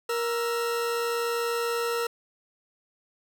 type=tone pair together; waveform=40% pulse; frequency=469.9 / 1329.1 Hz; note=A#4 / E6; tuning=+14 / +14 cents; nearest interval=octave + tritone; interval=1800 cents; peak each=-26 / -31 dBFS; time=0.09-2.07 s; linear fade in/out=5 ms; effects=none